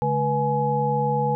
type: tone cluster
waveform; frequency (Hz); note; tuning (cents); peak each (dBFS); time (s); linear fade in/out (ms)
sine; 142.7 / 213.1 / 487.1 / 842; D3 / G#3 / B4 / G#5; -49 / +45 / -24 / +24; -25 / -30 / -25 / -23; 0.02-1.35; 0
effects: none